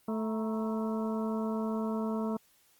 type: harmonic tone with a mistuned harmonic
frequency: 220 Hz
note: A3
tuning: in tune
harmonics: 1 / 2 / 3 / 4 / 5 / 6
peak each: -31 / -37 / -41 / -43 / -45 / -47 dBFS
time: 0.08-2.37 s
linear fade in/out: 5 ms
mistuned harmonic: 4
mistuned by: +110 cents
effects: white hiss -66 dBFS RMS until 2.79 s + Opus 32 kbps